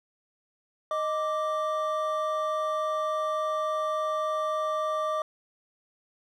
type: tone pair together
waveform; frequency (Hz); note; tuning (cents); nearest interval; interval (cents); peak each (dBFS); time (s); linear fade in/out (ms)
triangle; 621.8 / 1174.7; D#5 / D6; -1 / 0; major seventh; 1101; -27; 0.91-5.22; 2
effects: none